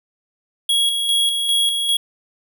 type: tone with tremolo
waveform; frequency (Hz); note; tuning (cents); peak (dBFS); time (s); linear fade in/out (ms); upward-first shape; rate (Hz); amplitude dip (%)
square; 3317; G#7; -3; -15; 0.69-1.97; 5; square; 2.5; 40
effects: none